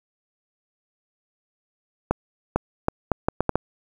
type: accelerating click train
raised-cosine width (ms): 1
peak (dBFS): -5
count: 8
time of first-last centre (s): 2.11-3.556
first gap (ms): 450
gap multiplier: 0.72
effects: 7-bit